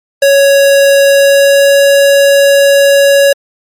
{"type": "tone with pitch glide", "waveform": "square", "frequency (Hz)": [556, 559.2], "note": ["C#5", "C#5"], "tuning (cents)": [5, 15], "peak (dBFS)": -4, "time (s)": [0.22, 3.33], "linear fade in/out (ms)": 5, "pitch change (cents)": 10, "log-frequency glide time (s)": [1.02, 1.79], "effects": ["MP3 64 kbps"]}